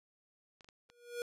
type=clicks; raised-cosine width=0.2 ms; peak=-39 dBFS; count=4; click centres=0.608 / 0.645 / 0.688 / 0.9 s
type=tone with exponential growth; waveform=square; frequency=480 Hz; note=B4; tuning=49 cents flat; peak=-35 dBFS; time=0.89-1.22 s; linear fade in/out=1 ms; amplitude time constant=70 ms
effects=resampled to 32000 Hz